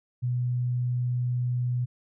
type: tone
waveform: sine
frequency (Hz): 123.47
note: B2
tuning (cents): 0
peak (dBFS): -24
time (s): 0.22-1.86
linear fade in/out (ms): 20
effects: none